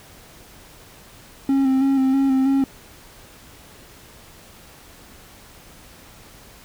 triangle tone with vibrato, 268.3 Hz, C4, 44 cents sharp, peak -13 dBFS, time 1.49-2.64 s, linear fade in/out 2 ms, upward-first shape square, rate 3.1 Hz, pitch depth 27 cents each way, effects pink hiss -46 dBFS RMS until 6.64 s

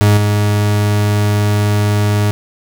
40% pulse tone with level steps, 103.83 Hz, G#2, in tune, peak -6 / -10 dBFS, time 0.01-2.31 s, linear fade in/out 0 ms, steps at 0.17 s, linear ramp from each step 5 ms, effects none

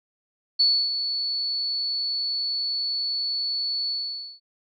sine tone with ADSR envelope, 4435 Hz, C#8, in tune, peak -15 dBFS, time 0.59-4.4 s, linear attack 13 ms, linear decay 290 ms, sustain -9 dB, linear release 510 ms, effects none

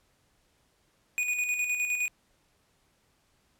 square tone with tremolo, 2469 Hz, D#7, 14 cents flat, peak -26 dBFS, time 1.18-2.08 s, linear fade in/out 0 ms, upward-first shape square, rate 9.7 Hz, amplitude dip 45%, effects pink hiss -69 dBFS RMS until 3.59 s + low-pass 12000 Hz 12 dB/octave

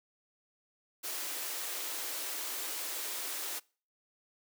white high-pass noise, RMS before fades -38 dBFS, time 1.03-3.6 s, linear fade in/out 20 ms, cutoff 280 Hz, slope 96 dB/octave, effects noise-tail reverb RT60 0.4 s tail -25 dB re dry

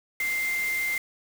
sine tone in noise, 2093 Hz, C7, in tune, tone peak -25 dBFS, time 0.2-0.98 s, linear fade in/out 2 ms, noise white, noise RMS -37 dBFS, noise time 0.2-0.98 s, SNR +9 dB, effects none

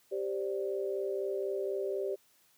sine chord, G suspended fourth, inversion none, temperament equal, 392 / 523.3 / 587.3 Hz, G4 / C5 / D5, 0 / 0 / 0 cents, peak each -33 / -39 / -38 dBFS, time 0.11-2.16 s, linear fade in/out 20 ms, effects white hiss -67 dBFS RMS until 2.57 s + high-pass 80 Hz 12 dB/octave

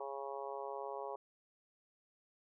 harmonic tone, 138 Hz, C#3, 7 cents flat, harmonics 3 / 4 / 5 / 6 / 7 / 8, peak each -46 / -46 / -49 / -48 / -48 / -51 dBFS, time 0-1.16 s, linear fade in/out 5 ms, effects none

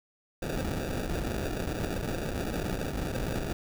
pink noise with sample-and-hold, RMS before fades -32 dBFS, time 0.42-3.53 s, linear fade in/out 5 ms, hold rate 1050 Hz, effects none

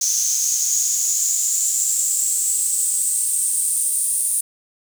pink noise with high-pass filter sweep, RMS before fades -20 dBFS, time 0.01-4.41 s, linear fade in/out 5 ms, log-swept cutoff 6200 to 9400 Hz, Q 9.6, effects none

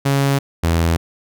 sawtooth tone pair in turn, 138.59 / 83.23 Hz, C#3 / E2, 0 / +17 cents, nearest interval major sixth, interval 883 cents, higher first, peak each -10 dBFS, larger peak neither, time 0.05-0.39 / 0.63-0.97 s, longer neither, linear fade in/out 10 ms, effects none

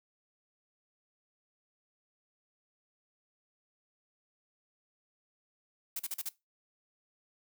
blue noise bursts, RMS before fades -36 dBFS, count 5, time 5.96-6.29 s, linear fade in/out 5 ms, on 34 ms, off 40 ms, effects noise-tail reverb RT60 0.2 s tail -19 dB re dry

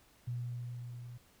sine tone with level ramp, 121.3 Hz, B2, 31 cents flat, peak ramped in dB -34 to -45 dBFS, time 0.27-1.18 s, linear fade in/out 10 ms, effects pink hiss -65 dBFS RMS until 1.4 s

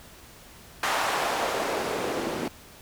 white noise with band-pass filter sweep, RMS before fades -28 dBFS, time 0.83-2.48 s, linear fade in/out 2 ms, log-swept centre 1000 to 300 Hz, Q 1.3, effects pink hiss -49 dBFS RMS until 2.81 s

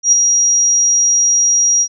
sine tone with ADSR envelope, 5720 Hz, F8, 41 cents sharp, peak -4 dBFS, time 0.03-1.88 s, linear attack 95 ms, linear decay 5 ms, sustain -5 dB, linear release 66 ms, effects none

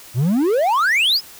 triangle exponential sweep, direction up, 110 to 5350 Hz, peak -12 dBFS, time 0.14-1.21 s, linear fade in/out 50 ms, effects white hiss -41 dBFS RMS until 1.39 s

